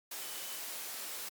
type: tone in noise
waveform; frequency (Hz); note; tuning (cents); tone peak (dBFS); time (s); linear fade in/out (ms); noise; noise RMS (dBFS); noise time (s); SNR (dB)
sine; 3011; F#7; +30; -53; 0.21-0.59; 5; white; -42; 0.11-1.29; -14
effects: high-pass 300 Hz 12 dB/octave + Opus 48 kbps

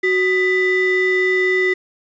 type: ring-modulated tone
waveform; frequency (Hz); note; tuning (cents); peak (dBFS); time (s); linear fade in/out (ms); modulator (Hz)
triangle; 808; G#5; -48; -9; 0.03-1.74; 10; 1180
effects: resampled to 16000 Hz + 8-bit

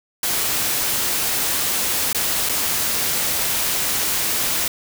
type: noise with dropouts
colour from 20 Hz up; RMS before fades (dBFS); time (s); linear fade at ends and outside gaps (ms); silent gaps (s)
white; -21; 0.23-4.68; 2; 2.129-2.147 / 2.49-2.494
effects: none

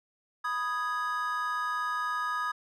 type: chord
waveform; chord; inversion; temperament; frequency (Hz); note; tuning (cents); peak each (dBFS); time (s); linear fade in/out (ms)
triangle; G# minor; first; equal; 987.8 / 1244.5 / 1661.2; B5 / D#6 / G#6; 0 / 0 / 0; -35 / -29 / -33; 0.44-2.52; 10
effects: none

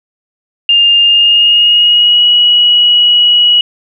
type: tone with pitch glide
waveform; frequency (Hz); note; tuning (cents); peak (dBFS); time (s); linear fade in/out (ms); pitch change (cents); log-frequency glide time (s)
sine; 2810 to 2916; F7 to F#7; +10 to -26; -4; 0.69-3.61; 2; +64; 1.01-2.24
effects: none

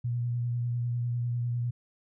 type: tone with vibrato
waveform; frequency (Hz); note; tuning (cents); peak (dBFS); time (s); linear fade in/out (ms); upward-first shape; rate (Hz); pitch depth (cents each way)
sine; 120.3; B2; -45; -27; 0.04-1.71; 10; triangle; 10; 23
effects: none

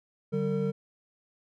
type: tone cluster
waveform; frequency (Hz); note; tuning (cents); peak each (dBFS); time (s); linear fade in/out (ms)
triangle; 147.5 / 193.1 / 453.5; D3 / G3 / A#4; +8 / -26 / -48; -30 / -28 / -28; 0.32-0.72; 20
effects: none

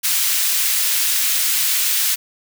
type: high-pass noise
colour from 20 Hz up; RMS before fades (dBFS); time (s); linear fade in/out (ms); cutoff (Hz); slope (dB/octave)
white; -18; 0.03-2.16; 20; 1900; 12
effects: none

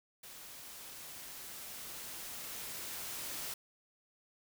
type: noise with level ramp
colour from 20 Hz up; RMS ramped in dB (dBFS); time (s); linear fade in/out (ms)
white; -51 to -41; 0.23-3.54; 5
effects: none

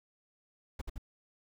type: noise bursts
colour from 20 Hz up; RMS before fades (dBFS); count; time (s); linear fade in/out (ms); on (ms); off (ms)
brown; -38; 3; 0.79-0.981; 5; 25; 58
effects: none

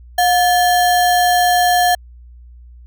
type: tone with sample-and-hold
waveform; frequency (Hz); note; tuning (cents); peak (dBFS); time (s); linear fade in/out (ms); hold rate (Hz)
sine; 717; F5; +45; -10; 0.18-1.95; 5; 2450
effects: added 60 Hz sine -37 dBFS peak until 2.86 s

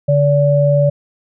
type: tone pair together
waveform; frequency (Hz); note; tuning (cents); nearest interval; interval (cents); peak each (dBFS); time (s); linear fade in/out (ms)
sine; 144 / 576; D3 / D5; -34 / -34; 2 octaves; 2400; -12; 0.08-0.9; 10
effects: none

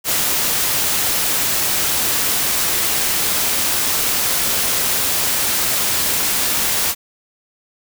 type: noise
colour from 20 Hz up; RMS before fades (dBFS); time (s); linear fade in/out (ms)
white; -18; 0.04-6.95; 50
effects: none

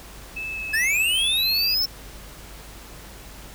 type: tone with vibrato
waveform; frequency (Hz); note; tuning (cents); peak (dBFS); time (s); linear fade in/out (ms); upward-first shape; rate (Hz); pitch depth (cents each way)
sine; 2606; E7; -20; -28; 0.36-1.75; 10; sine; 2.5; 10
type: linear sweep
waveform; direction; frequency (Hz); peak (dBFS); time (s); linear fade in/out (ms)
square; up; 1676 to 5370; -20; 0.73-1.86; 10
effects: added 50 Hz sine -43 dBFS peak until 3.54 s + pink hiss -43 dBFS RMS until 3.54 s

